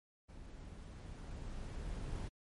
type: noise with level ramp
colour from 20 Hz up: brown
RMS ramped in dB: -52 to -41 dBFS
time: 0.28-2.29 s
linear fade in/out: 20 ms
effects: MP3 48 kbps